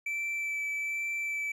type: tone with vibrato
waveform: triangle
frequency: 2322 Hz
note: D7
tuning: 20 cents flat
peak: -29 dBFS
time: 0.06-1.52 s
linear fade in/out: 5 ms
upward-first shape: sine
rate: 1.2 Hz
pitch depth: 11 cents each way
effects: none